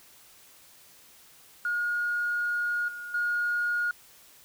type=tone with level steps; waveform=sine; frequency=1434 Hz; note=F6; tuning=45 cents sharp; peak=-25 / -36 / -24 dBFS; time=1.65-3.91 s; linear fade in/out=2 ms; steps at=2.88 / 3.14 s; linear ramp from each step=5 ms; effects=tanh soft clip ceiling -20 dBFS + white hiss -55 dBFS RMS until 4.44 s